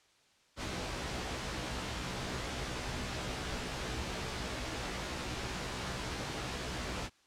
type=noise with comb filter; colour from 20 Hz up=pink; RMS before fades=-38 dBFS; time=0.56-7.1 s; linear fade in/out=50 ms; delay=16 ms; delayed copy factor=+0.8; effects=white hiss -67 dBFS RMS until 7.26 s + low-pass 6000 Hz 12 dB/octave